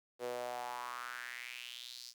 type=tone with high-pass filter sweep; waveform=sawtooth; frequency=122.4 Hz; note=B2; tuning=15 cents flat; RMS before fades=-44 dBFS; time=0.19-2.14 s; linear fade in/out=50 ms; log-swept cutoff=450 to 5200 Hz; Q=4.3; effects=11-bit